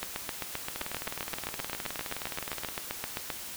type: two click trains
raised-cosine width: 0.3 ms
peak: -16 / -19 dBFS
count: 26 / 38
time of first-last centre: 0.03-3.302 / 0.76-2.687 s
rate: 7.64 / 19.2 Hz
effects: white hiss -41 dBFS RMS until 3.56 s